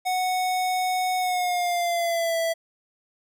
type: tone with pitch glide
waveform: square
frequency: 738 to 661.3 Hz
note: F#5 to E5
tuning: -5 to +5 cents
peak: -23 dBFS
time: 0.05-2.54 s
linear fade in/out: 20 ms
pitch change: -190 cents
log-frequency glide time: 1.18-2.37 s
effects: none